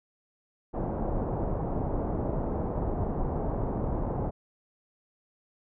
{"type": "low-pass noise", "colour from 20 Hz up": "pink", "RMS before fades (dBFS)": -30, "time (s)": [0.73, 4.31], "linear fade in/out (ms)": 20, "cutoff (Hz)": 860, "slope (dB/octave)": 24, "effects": []}